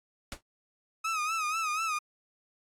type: noise with exponential decay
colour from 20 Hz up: pink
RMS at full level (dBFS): -33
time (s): 0.32-0.41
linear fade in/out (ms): 1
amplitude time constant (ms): 19
type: tone with vibrato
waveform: 30% pulse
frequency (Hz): 1273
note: D#6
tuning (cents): +39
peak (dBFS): -26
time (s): 1.04-1.99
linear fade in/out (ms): 10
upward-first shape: sine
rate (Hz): 4.1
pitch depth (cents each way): 83
effects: low-pass 10000 Hz 12 dB/octave + AAC 64 kbps